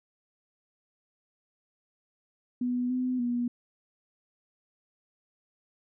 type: tone with pitch steps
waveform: sine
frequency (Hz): 246.9 / 253.3 / 241.8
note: B3 / B3 / B3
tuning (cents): 0 / +44 / -36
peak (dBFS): -26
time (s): 2.61-3.48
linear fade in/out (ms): 5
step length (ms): 290
effects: none